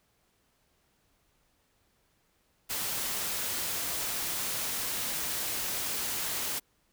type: noise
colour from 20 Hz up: white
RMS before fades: -33 dBFS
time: 2.69-6.6 s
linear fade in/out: 20 ms
effects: pink hiss -71 dBFS RMS until 6.92 s